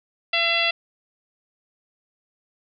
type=harmonic tone; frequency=676 Hz; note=E5; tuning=43 cents sharp; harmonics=1 / 2 / 3 / 4 / 5 / 6 / 7; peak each=-28 / -31 / -26 / -22 / -25 / -32 / -32 dBFS; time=0.33-0.71 s; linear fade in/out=5 ms; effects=none